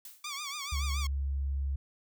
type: noise with exponential decay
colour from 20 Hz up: blue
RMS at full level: -43 dBFS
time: 0.05-0.35 s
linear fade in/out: 2 ms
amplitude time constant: 64 ms
type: tone with vibrato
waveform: 10% pulse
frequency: 1154 Hz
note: D6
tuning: 31 cents flat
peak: -28 dBFS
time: 0.24-1.07 s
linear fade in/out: 5 ms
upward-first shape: triangle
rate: 7 Hz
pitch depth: 120 cents each way
type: tone with pitch glide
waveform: sine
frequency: 69.3 to 68.82 Hz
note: C#2 to C#2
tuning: 0 to -12 cents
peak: -29 dBFS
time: 0.72-1.76 s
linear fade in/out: 5 ms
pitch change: -12 cents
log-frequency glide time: 0.92-1.35 s
effects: none